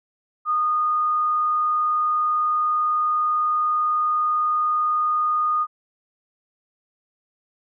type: tone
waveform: sine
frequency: 1229 Hz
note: D#6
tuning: 22 cents flat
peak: -18 dBFS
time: 0.45-5.67 s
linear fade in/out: 50 ms
effects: none